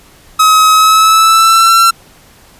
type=tone with pitch glide; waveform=45% pulse; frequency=1275 to 1350.8 Hz; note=D#6 to E6; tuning=+42 to +42 cents; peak=-4 dBFS; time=0.39-1.91 s; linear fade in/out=10 ms; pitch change=+100 cents; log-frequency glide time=0.73-1.75 s; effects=pink hiss -42 dBFS RMS until 2.59 s + resampled to 32000 Hz